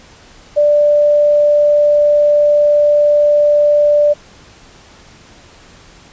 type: tone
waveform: sine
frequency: 589 Hz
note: D5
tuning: 5 cents sharp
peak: -7 dBFS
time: 0.56-4.14 s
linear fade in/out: 20 ms
effects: pink hiss -42 dBFS RMS until 6.12 s + resampled to 16000 Hz